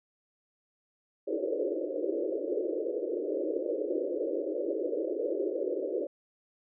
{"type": "band-pass noise", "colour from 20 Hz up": "white", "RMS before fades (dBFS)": -32, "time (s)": [1.27, 6.07], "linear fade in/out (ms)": 5, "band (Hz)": [300, 570], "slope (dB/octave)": 96, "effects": []}